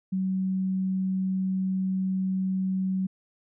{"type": "tone", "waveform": "sine", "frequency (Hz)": 188.7, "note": "F#3", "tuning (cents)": 34, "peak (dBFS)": -24, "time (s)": [0.12, 3.07], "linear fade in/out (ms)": 10, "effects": []}